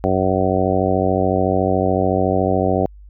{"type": "harmonic tone", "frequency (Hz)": 93.8, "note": "F#2", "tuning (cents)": 24, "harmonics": [1, 2, 3, 4, 5, 6, 7, 8], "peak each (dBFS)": [-23, -23, -23, -23, -23, -23, -23, -23], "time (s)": [0.04, 2.86], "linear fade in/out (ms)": 0, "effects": ["added 50 Hz sine -38 dBFS peak until 3.09 s"]}